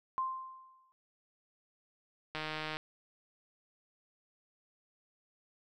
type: tone with exponential decay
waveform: sine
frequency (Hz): 1046.5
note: C6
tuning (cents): 0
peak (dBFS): -29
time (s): 0.18-0.92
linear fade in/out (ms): 0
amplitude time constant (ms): 160
type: click train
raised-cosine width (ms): 0.3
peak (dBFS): -22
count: 66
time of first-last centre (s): 2.35-2.769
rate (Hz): 155
effects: none